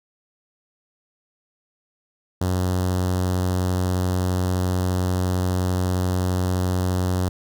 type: tone with notch filter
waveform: sawtooth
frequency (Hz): 91.5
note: F#2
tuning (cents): -19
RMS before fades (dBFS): -22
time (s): 2.41-7.29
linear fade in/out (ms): 5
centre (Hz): 2300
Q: 0.97
effects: none